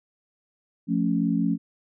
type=chord; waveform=sine; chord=F augmented; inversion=none; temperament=equal; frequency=174.61 / 220 / 277.2 Hz; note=F3 / A3 / C#4; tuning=0 / 0 / 0 cents; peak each=-25 dBFS; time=0.87-1.58 s; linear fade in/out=50 ms; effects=none